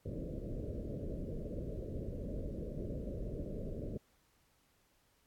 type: low-pass noise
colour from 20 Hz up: pink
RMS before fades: -41 dBFS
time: 0.05-3.98 s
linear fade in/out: 10 ms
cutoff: 610 Hz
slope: 96 dB/octave
effects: pink hiss -73 dBFS RMS until 5.26 s + AAC 64 kbps